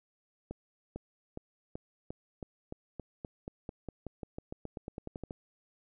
accelerating click train, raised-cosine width 2 ms, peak -26 dBFS, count 24, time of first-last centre 0.51-5.309 s, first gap 450 ms, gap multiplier 0.92, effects none

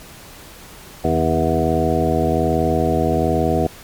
harmonic tone with a mistuned harmonic, 81.2 Hz, E2, 26 cents flat, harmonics 1 / 2 / 3 / 4 / 5 / 6 / 8 / 9, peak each -23 / -23 / -23 / -23 / -23 / -23 / -23 / -23 dBFS, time 1.04-3.67 s, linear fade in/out 5 ms, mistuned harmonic 2, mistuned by -49 cents, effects pink hiss -40 dBFS RMS until 3.83 s + MP3 96 kbps

